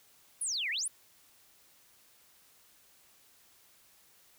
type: exponential two-way sweep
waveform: sine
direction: down then up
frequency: 11175 to 1769 to 11175 Hz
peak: -31 dBFS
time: 0.41-0.88 s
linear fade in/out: 5 ms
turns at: 0.7 s
effects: white hiss -63 dBFS RMS until 4.38 s